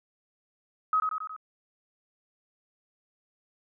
sine tone with echo, 1269 Hz, D#6, 34 cents sharp, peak -21 dBFS, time 0.93-1 s, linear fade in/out 2 ms, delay 91 ms, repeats 4, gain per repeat -4 dB, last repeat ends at 1.364 s, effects none

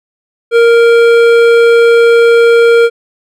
sine tone with hard clipping, 466.2 Hz, A#4, in tune, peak -5 dBFS, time 0.51-2.9 s, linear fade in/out 50 ms, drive 12 dB, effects none

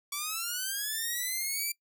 5% pulse linear sweep, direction up, 1133 to 2349 Hz, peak -21 dBFS, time 0.12-1.72 s, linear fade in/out 5 ms, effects noise-tail reverb RT60 0.1 s tail -21 dB re dry

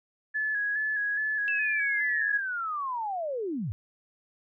sine tone with vibrato, 1695 Hz, G#6, 35 cents sharp, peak -26 dBFS, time 0.34-2.4 s, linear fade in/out 20 ms, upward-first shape square, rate 2.4 Hz, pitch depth 32 cents each way
sine linear sweep, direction down, 2671 to 84.7 Hz, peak -29 dBFS, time 1.48-3.72 s, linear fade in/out 0 ms
effects none

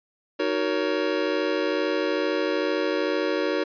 square chord, D# minor seventh, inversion none, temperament just, 311.1 / 373.4 / 466.7 / 560 Hz, D#4 / F#4 / A#4 / C#5, 0 / +16 / +2 / +18 cents, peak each -29 dBFS, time 0.39-3.64 s, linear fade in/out 10 ms, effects resampled to 11025 Hz

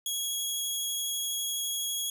15% pulse tone with vibrato, 3321 Hz, G#7, 1 cent flat, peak -23 dBFS, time 0.06-2.1 s, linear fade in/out 2 ms, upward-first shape triangle, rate 12 Hz, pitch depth 10 cents each way, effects none

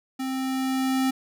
square tone with level ramp, 262.9 Hz, C4, 8 cents sharp, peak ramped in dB -28 to -21 dBFS, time 0.19-1.11 s, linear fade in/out 10 ms, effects none

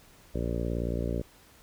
harmonic tone, 58.4 Hz, A#1, 4 cents sharp, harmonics 1 / 2 / 3 / 4 / 5 / 6 / 7 / 8 / 9 / 10, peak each -32 / -35 / -37 / -38 / -39 / -40 / -40 / -41 / -42 / -42 dBFS, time 0.34-1.22 s, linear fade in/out 10 ms, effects pink hiss -57 dBFS RMS until 1.62 s

